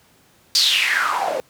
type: noise with band-pass filter sweep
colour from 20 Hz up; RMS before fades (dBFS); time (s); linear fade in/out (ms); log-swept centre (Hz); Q
white; -19; 0.55-1.4; 0; 5000 to 510; 6.3
effects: pink hiss -55 dBFS RMS until 1.49 s + high-pass 80 Hz 12 dB/octave